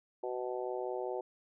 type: harmonic tone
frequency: 124.8 Hz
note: B2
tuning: 19 cents sharp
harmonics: 3 / 4 / 5 / 6 / 7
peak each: -38 / -40 / -42 / -44 / -45 dBFS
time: 0.23-1.21 s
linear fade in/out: 5 ms
effects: none